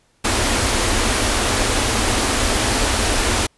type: band-stop noise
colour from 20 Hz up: pink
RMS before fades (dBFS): -18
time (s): 0.24-3.47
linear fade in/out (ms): 10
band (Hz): 120 to 200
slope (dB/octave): 96
effects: pink hiss -60 dBFS RMS until 3.57 s + resampled to 24000 Hz

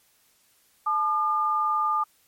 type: tone pair together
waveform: sine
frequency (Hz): 866.1 / 1207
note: A5 / D6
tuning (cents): -28 / +47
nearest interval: tritone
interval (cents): 575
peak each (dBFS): -28 / -22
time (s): 0.86-2.04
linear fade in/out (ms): 10
effects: white hiss -63 dBFS RMS until 2.27 s + MP3 64 kbps

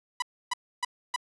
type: tone bursts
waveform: sawtooth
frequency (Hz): 988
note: B5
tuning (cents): 0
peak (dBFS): -22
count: 4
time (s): 0.2-1.162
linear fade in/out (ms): 5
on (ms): 23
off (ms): 290
effects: resampled to 24000 Hz + 8-bit

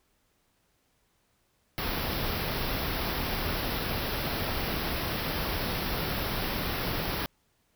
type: band-stop noise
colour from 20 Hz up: pink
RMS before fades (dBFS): -31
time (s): 1.78-7.26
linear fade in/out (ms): 0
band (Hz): 5500 to 11000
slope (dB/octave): 96
effects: pink hiss -71 dBFS RMS until 7.75 s

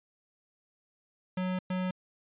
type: tone bursts at uneven times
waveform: square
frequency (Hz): 184.2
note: F#3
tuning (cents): -7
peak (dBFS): -30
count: 2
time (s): 1.37-1.59 / 1.7-1.91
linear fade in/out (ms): 5
effects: resampled to 8000 Hz

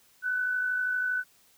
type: tone with amplitude modulation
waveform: sine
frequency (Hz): 1498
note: F#6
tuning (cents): +21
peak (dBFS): -24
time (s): 0.22-1.24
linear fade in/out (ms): 50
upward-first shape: sine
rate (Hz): 52.6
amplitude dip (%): 40
effects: white hiss -62 dBFS RMS until 1.57 s

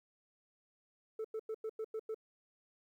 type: tone bursts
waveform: sine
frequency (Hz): 440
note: A4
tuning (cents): 0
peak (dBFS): -34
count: 7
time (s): 1.19-2.145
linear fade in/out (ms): 5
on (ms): 55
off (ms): 95
effects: tanh soft clip ceiling -36 dBFS + 12-bit

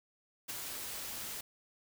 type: noise with ADSR envelope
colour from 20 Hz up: white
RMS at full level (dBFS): -38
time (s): 0.48-1.41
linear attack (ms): 19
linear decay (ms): 10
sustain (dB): -4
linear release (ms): 7
effects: none

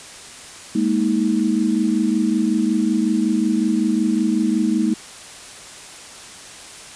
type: chord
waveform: sine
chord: Ab suspended second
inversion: none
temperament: equal with one note detuned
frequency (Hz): 207.7 / 233.1 / 316.4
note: Ab3 / Bb3 / Eb4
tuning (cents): 0 / 0 / +29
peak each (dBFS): -20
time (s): 0.75-4.94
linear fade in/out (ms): 5
effects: white hiss -38 dBFS RMS until 6.95 s + resampled to 22050 Hz

